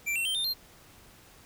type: tone with pitch steps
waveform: square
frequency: 2349 / 2714 / 3136 / 3623 / 4185 Hz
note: D7 / E7 / G7 / A7 / C8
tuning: 0 / +50 / 0 / +50 / 0 cents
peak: -28 dBFS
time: 0.06-0.54 s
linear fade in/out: 20 ms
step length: 96 ms
effects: pink hiss -55 dBFS RMS until 1.45 s